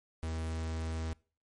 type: tone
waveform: 45% pulse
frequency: 80.5 Hz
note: E2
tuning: 41 cents flat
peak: -34 dBFS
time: 0.23-1.13 s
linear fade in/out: 0 ms
effects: noise-tail reverb RT60 0.4 s tail -24 dB re dry + MP3 48 kbps